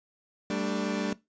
30% pulse chord, G suspended second, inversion none, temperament equal with one note detuned, 196 / 223.2 / 293.7 Hz, G3 / A3 / D4, 0 / +25 / 0 cents, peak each -30 dBFS, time 0.5-1.13 s, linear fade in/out 2 ms, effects noise-tail reverb RT60 0.2 s tail -19 dB re dry + resampled to 16000 Hz

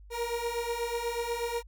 30% pulse beating tone pair, 466.2 / 474.4 Hz, A#4 / A#4, 0 / +30 cents, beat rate 8.2 Hz, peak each -32 / -30 dBFS, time 0.1-1.63 s, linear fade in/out 50 ms, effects added 50 Hz sine -48 dBFS peak until 1.67 s

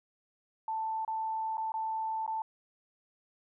sine tone with dropouts, 884 Hz, A5, 8 cents sharp, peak -31 dBFS, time 0.68-2.42 s, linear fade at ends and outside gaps 2 ms, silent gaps 1.049-1.078 / 1.571-1.579 / 1.72-1.74 / 2.264-2.277 s, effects none

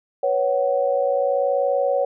sine chord, B suspended second, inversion none, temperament equal with one note detuned, 493.9 / 554.4 / 748.2 Hz, B4 / C#5 / F#5, 0 / 0 / +19 cents, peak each -24 / -19 / -25 dBFS, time 0.23-2.05 s, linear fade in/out 5 ms, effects none

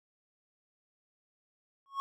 triangle tone with exponential growth, 1098 Hz, C#6, 17 cents flat, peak -26 dBFS, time 1.86-2 s, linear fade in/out 0 ms, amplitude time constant 29 ms, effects none

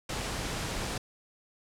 pink noise, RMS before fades -34 dBFS, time 0.09-0.98 s, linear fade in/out 5 ms, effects low-pass 9000 Hz 12 dB/octave

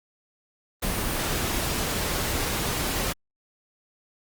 pink noise, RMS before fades -27 dBFS, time 0.82-3.13 s, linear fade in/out 10 ms, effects Opus 32 kbps

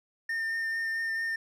triangle tone with vibrato, 1813 Hz, A#6, 49 cents flat, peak -27 dBFS, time 0.29-1.36 s, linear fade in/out 5 ms, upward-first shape triangle, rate 4.5 Hz, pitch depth 15 cents each way, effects none

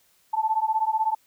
sine beating tone pair, 870 / 886 Hz, A5 / A5, -20 / +12 cents, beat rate 16 Hz, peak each -24 dBFS, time 0.33-1.15 s, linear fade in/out 10 ms, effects white hiss -63 dBFS RMS until 1.26 s

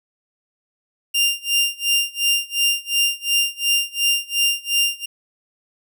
sawtooth tone with tremolo, 2794 Hz, F7, in tune, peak -11 dBFS, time 1.14-5.06 s, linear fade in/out 10 ms, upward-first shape sine, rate 2.8 Hz, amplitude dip 95%, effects none

